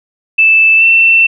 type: tone with pitch glide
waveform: sine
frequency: 2637 to 2685 Hz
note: E7 to E7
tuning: 0 to +31 cents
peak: -4 dBFS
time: 0.38-1.27 s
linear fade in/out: 10 ms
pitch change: +31 cents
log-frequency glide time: 0.77-0.84 s
effects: none